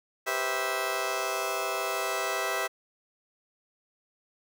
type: chord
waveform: 15% pulse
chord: C major seventh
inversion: second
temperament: just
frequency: 392.4 / 490.5 / 523.3 / 654.1 Hz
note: G4 / B4 / C5 / E5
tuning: +2 / -12 / 0 / -14 cents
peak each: -28 / -30 / -29 / -25 dBFS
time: 0.26-2.68 s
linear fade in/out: 20 ms
effects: none